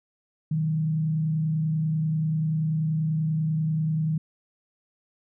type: tone with frequency modulation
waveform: sine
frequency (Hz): 157.2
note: D#3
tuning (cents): +18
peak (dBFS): -22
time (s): 0.51-4.18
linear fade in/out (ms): 5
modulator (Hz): 30.3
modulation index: 0.35
effects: none